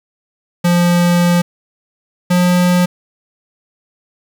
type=tone pair in turn; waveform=square; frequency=174.61 / 178.49 Hz; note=F3 / F3; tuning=0 / +38 cents; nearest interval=unison; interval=38 cents; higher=second; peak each=-10 dBFS; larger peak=neither; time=0.64-1.42 / 2.3-2.86 s; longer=first; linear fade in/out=10 ms; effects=7-bit